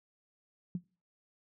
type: tone with exponential decay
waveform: sine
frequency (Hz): 178.2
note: F3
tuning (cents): +35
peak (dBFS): -29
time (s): 0.75-0.84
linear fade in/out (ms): 2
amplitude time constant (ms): 18
effects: noise-tail reverb RT60 0.4 s tail -26 dB re dry